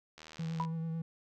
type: click train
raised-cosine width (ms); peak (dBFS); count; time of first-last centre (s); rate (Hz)
0.2; -32; 38; 0.18-0.65; 78.8
type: tone with vibrato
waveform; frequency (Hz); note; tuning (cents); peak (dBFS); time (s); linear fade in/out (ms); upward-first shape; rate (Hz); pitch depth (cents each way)
triangle; 163.2; E3; -17; -32; 0.39-1.02; 5; sine; 9.1; 21
type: tone with exponential decay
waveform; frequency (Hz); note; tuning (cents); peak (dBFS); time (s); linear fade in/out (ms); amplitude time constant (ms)
sine; 982; B5; -10; -28; 0.6-0.75; 0; 31
effects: none